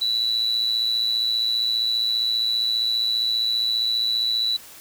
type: tone with amplitude modulation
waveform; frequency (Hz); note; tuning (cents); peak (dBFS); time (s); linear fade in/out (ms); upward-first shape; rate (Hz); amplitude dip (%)
sine; 3951; B7; 0; -16; 0.01-4.57; 10; sine; 115; 65
effects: tanh soft clip ceiling -12 dBFS + white hiss -44 dBFS RMS until 4.8 s